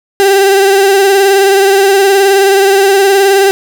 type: tone with vibrato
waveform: 35% pulse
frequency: 392.4 Hz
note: G4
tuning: 2 cents sharp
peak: -3 dBFS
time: 0.2-3.51 s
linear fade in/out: 0 ms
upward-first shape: sine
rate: 19 Hz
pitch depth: 41 cents each way
effects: none